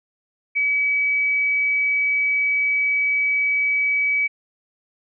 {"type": "tone", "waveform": "sine", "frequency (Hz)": 2281, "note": "C#7", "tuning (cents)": 49, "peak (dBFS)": -17, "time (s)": [0.55, 4.28], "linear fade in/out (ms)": 20, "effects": []}